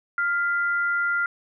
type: tone pair together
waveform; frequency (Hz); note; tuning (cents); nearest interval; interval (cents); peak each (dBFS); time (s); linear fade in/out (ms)
sine; 1400 / 2001; F6 / B6; +4 / +22; tritone; 618; -21 / -32; 0.18-1.26; 2
effects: none